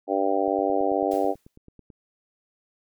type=harmonic tone; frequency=98 Hz; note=G2; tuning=in tune; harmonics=3 / 4 / 5 / 6 / 7 / 8; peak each=-28 / -28 / -28 / -28 / -28 / -28 dBFS; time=0.07-1.35 s; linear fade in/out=50 ms
type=click train; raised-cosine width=3 ms; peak=-34 dBFS; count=14; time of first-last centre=0.48-1.902 s; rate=9.14 Hz
type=noise with exponential decay; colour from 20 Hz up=white; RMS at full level=-43 dBFS; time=1.11-1.57 s; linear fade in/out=5 ms; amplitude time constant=100 ms
effects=none